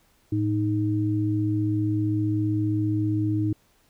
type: tone pair together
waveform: sine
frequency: 109 / 311.8 Hz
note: A2 / D#4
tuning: -16 / +4 cents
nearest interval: octave + tritone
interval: 1820 cents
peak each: -24 dBFS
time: 0.32-3.53 s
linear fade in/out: 5 ms
effects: pink hiss -63 dBFS RMS until 3.89 s